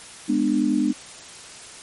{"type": "chord", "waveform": "sine", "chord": "G# diminished", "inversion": "none", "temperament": "just", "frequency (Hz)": [207.7, 249.2, 299], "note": ["G#3", "B3", "D4"], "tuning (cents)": [0, 16, 31], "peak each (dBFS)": [-24, -22, -21], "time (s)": [0.28, 0.93], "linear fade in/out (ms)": 20, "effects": ["white hiss -41 dBFS RMS until 1.82 s", "MP3 48 kbps"]}